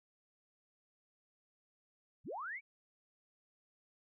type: linear sweep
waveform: sine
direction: up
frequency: 60.8 to 2355 Hz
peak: -40 dBFS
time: 2.24-2.61 s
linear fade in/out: 50 ms
effects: none